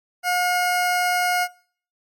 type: tone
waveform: 20% pulse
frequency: 718 Hz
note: F5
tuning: 48 cents sharp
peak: -14 dBFS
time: 0.23-1.48 s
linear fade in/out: 50 ms
effects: noise-tail reverb RT60 0.5 s tail -22 dB re dry + MP3 64 kbps